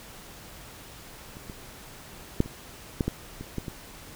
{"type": "clicks", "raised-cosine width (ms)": 3, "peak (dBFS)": [-30, -25, -7, -27, -11, -13, -24, -17, -21], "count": 9, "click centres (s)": [1.369, 1.498, 2.404, 2.46, 3.008, 3.08, 3.41, 3.583, 3.682], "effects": ["pink hiss -46 dBFS RMS until 4.15 s"]}